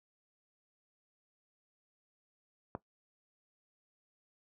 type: click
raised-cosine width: 1 ms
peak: -23 dBFS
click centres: 2.751 s
effects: noise-tail reverb RT60 0.1 s tail -17 dB re dry + high-pass 80 Hz 12 dB/octave